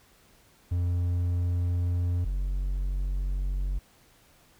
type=tone pair in turn; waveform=triangle; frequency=88 / 46.71 Hz; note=F2 / F#1; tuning=+14 / +17 cents; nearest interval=major seventh; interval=1097 cents; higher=first; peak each=-22 / -24 dBFS; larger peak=first; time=0.71-2.25 / 2.25-3.79 s; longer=neither; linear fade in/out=10 ms; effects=pink hiss -60 dBFS RMS until 4.59 s